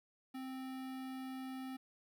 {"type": "tone with notch filter", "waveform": "square", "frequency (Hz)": 261.6, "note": "C4", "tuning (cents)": 0, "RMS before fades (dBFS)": -45, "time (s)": [0.34, 1.77], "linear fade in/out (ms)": 10, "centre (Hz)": 6800, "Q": 1.1, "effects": ["12-bit"]}